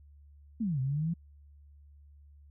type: exponential two-way sweep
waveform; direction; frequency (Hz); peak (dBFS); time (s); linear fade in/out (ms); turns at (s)
sine; down then up; 240 to 127.3 to 172.8; -28; 0.6-1.14; 10; 0.8
effects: added 72 Hz sine -53 dBFS peak until 2.5 s